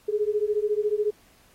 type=beating tone pair; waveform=sine; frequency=413 / 427 Hz; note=G#4 / G#4; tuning=-10 / +48 cents; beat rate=14 Hz; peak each=-25 dBFS; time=0.08-1.11 s; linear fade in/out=10 ms; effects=pink hiss -59 dBFS RMS until 1.54 s + AAC 48 kbps